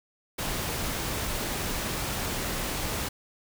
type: noise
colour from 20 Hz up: pink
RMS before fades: -31 dBFS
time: 0.38-3.09 s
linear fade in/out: 10 ms
effects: none